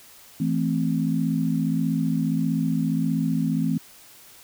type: chord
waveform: sine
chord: A minor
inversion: second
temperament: equal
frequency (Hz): 164.81 / 220 / 261.6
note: E3 / A3 / C4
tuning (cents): 0 / 0 / 0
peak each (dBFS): -24 / -26 / -25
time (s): 0.4-3.78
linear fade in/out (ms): 5
effects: white hiss -49 dBFS RMS until 4.43 s